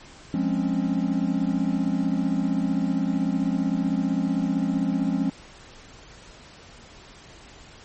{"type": "chord", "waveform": "triangle", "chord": "Db major seventh", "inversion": "first", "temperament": "equal with one note detuned", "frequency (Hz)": [176.95, 207.7, 261.6, 277.2], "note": ["F3", "Ab3", "C4", "Db4"], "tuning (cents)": [23, 0, 0, 0], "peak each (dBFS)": -25, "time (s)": [0.34, 5.3], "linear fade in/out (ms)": 2, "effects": ["pink hiss -47 dBFS RMS until 7.84 s", "MP3 32 kbps"]}